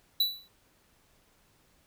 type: tone with exponential decay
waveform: square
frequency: 3951 Hz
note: B7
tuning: in tune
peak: -21 dBFS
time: 0.2-0.48 s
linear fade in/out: 5 ms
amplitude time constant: 59 ms
effects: pink hiss -66 dBFS RMS until 1.86 s